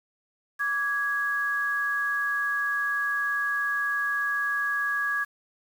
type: tone pair together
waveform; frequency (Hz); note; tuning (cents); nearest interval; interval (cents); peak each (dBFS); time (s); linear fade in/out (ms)
sine; 1158.7 / 1662; D6 / G#6; -24 / +1; tritone; 625; -31 / -25; 0.59-5.25; 20
effects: 8-bit